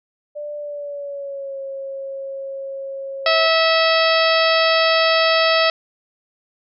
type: tone with pitch glide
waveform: sine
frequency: 590 to 544.2 Hz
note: D5 to C#5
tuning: +8 to -32 cents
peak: -26 dBFS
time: 0.35-3.48 s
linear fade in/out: 20 ms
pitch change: -140 cents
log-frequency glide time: 0.56-1.59 s
type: harmonic tone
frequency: 650 Hz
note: E5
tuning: 24 cents flat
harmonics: 1 / 2 / 3 / 4 / 5 / 6 / 7 / 8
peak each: -17 / -20 / -22 / -23 / -24 / -25 / -25 / -26 dBFS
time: 3.26-5.7 s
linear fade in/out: 2 ms
effects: none